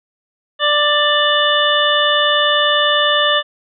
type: harmonic tone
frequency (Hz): 590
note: D5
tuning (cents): +8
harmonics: 1 / 2 / 3 / 5 / 6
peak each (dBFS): -18 / -18 / -18 / -18 / -18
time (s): 0.59-3.43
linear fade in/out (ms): 50
effects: none